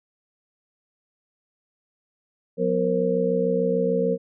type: tone cluster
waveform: sine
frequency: 180 / 246.9 / 465.3 / 532 Hz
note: F#3 / B3 / A#4 / C5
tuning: -47 / 0 / -3 / +29 cents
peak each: -26 / -29 / -22 / -26 dBFS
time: 2.57-4.18 s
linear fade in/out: 50 ms
effects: none